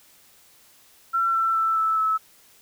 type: tone with pitch steps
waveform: sine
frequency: 1353 / 1339.8 / 1326.7 / 1313.7 / 1300.9 Hz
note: E6 / E6 / E6 / E6 / E6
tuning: +45 / +28 / +11 / -6 / -23 cents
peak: -19 dBFS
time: 1.13-2.18 s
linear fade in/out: 20 ms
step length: 210 ms
effects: white hiss -55 dBFS RMS until 2.61 s